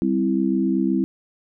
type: chord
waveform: sine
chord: C major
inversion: second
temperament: equal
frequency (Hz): 196 / 261.6 / 329.6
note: G3 / C4 / E4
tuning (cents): 0 / 0 / 0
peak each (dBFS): -22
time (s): 0.02-1.04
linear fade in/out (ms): 0
effects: none